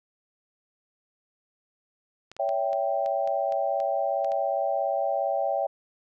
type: clicks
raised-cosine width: 0.2 ms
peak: -27 dBFS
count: 10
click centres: 2.316 / 2.366 / 2.491 / 2.731 / 3.061 / 3.275 / 3.523 / 3.802 / 4.246 / 4.319 s
type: chord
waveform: sine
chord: C# diminished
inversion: none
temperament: equal with one note detuned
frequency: 562.1 / 659.3 / 784 Hz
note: C#5 / E5 / G5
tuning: +24 / 0 / 0 cents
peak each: -28 dBFS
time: 2.39-5.67 s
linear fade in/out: 10 ms
effects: none